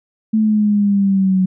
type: exponential sweep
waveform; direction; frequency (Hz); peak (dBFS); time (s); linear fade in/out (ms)
sine; down; 220 to 185; -11; 0.33-1.46; 10
effects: none